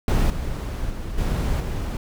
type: noise with level steps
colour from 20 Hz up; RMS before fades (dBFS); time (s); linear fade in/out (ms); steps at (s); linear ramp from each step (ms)
brown; -18 / -27 / -30 / -22 / -26; 0.08-1.97; 2; 0.3 / 0.9 / 1.18 / 1.6; 2
effects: none